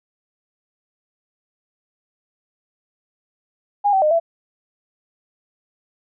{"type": "tone with pitch steps", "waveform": "sine", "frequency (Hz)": [817, 768, 611, 668], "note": ["G#5", "G5", "D#5", "E5"], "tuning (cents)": [-29, -36, -32, 23], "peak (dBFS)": -13, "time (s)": [3.84, 4.2], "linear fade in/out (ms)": 20, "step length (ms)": 90, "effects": []}